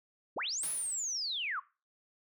sine linear two-way sweep, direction up then down, 106.8 to 10380 to 1003 Hz, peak -33 dBFS, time 0.36-1.6 s, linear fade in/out 10 ms, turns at 0.69 s
white noise with exponential decay, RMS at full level -42 dBFS, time 0.63-1.37 s, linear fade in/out 1 ms, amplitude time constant 160 ms
effects noise-tail reverb RT60 0.3 s tail -19 dB re dry

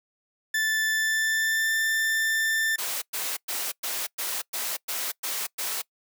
40% pulse tone with pitch glide, 1757 to 1780.5 Hz, A6 to A6, -3 to +20 cents, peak -22 dBFS, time 0.54-2.76 s, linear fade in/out 5 ms, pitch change +23 cents, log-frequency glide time 0.91-1.72 s
white noise bursts, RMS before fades -30 dBFS, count 9, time 2.78-5.82 s, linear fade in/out 10 ms, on 240 ms, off 110 ms
effects noise-tail reverb RT60 0.1 s tail -23 dB re dry + high-pass 400 Hz 12 dB/octave

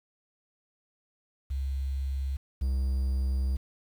sine / triangle tone pair in turn, 67.6 / 65.79 Hz, C#2 / C2, -43 / +10 cents, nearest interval unison, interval 47 cents, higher first, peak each -28 / -23 dBFS, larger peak second, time 1.5-2.37 / 2.61-3.57 s, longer second, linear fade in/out 10 ms, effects 9-bit

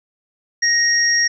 sine tone pair together, 1874 / 5604 Hz, A#6 / F8, +9 / +5 cents, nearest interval octave + perfect fifth, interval 1896 cents, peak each -16 dBFS, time 0.62-1.28 s, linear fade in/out 10 ms, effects none

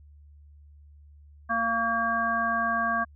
harmonic tone with a mistuned harmonic, 230 Hz, A#3, 23 cents flat, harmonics 1 / 3 / 5 / 7, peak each -34 / -30 / -27 / -28 dBFS, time 1.49-3.05 s, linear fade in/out 20 ms, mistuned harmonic 5, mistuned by -18 cents, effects added 73 Hz sine -49 dBFS peak until 3.15 s

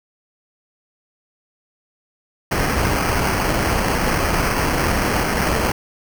pink noise with sample-and-hold, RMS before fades -19 dBFS, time 2.51-5.72 s, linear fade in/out 5 ms, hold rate 3675 Hz, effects none

